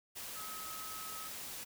sine tone in noise, 1280 Hz, D#6, 49 cents sharp, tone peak -47 dBFS, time 0.35-1.29 s, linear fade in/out 20 ms, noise white, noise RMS -45 dBFS, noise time 0.15-1.65 s, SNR -5 dB, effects none

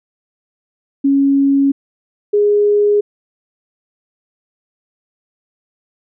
sine tone pair in turn, 276.8 / 413.2 Hz, C#4 / G#4, -2 / -9 cents, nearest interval perfect fifth, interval 693 cents, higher second, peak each -9 dBFS, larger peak neither, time 1.04-1.72 / 2.33-3.01 s, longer neither, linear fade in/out 10 ms, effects none

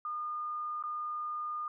sine tone with dropouts, 1217 Hz, D#6, 39 cents flat, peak -34 dBFS, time 0.05-1.68 s, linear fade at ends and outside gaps 2 ms, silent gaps 0.826-0.837 s, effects none

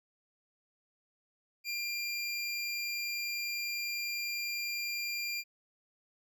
25% pulse tone, 2390 Hz, D7, 30 cents sharp, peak -30 dBFS, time 1.64-5.44 s, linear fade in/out 50 ms, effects none

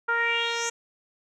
10% pulse tone with low-pass filter sweep, 466.2 Hz, A#4, in tune, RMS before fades -26 dBFS, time 0.08-0.7 s, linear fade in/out 10 ms, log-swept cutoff 1300 to 7100 Hz, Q 4.3, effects none

